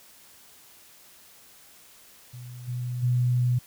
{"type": "tone with level steps", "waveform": "sine", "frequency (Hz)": 123.47, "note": "B2", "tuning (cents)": 0, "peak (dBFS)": [-38, -28, -20], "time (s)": [2.33, 3.59], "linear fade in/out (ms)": 10, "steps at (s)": [2.67, 3.02], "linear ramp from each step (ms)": 20, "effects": ["white hiss -53 dBFS RMS until 3.66 s"]}